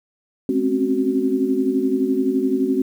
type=tone cluster; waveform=sine; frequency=212 / 258.9 / 270.6 / 373.8 Hz; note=G#3 / C4 / C#4 / F#4; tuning=+36 / -18 / -42 / +18 cents; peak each=-28 / -21 / -21 / -22 dBFS; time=0.49-2.82 s; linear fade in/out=2 ms; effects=8-bit